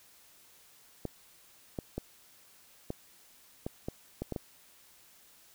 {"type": "clicks", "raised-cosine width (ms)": 2, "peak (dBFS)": -21, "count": 9, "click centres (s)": [1.053, 1.788, 1.98, 2.904, 3.665, 3.885, 4.22, 4.323, 4.362], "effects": ["white hiss -60 dBFS RMS until 5.54 s"]}